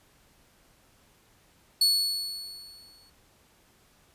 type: tone with exponential decay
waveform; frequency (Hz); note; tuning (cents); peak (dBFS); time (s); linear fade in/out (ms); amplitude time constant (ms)
40% pulse; 4406; C#8; -11; -17; 1.81-3.1; 5; 280
effects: pink hiss -62 dBFS RMS until 4.14 s + resampled to 32000 Hz